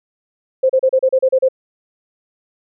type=tone bursts; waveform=sine; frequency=523.3 Hz; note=C5; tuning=in tune; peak=-9 dBFS; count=9; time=0.63-1.487 s; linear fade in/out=10 ms; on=65 ms; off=34 ms; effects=none